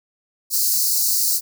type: high-pass noise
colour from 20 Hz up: white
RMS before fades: -19 dBFS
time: 0.5-1.41 s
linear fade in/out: 50 ms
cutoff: 4200 Hz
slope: 96 dB/octave
effects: none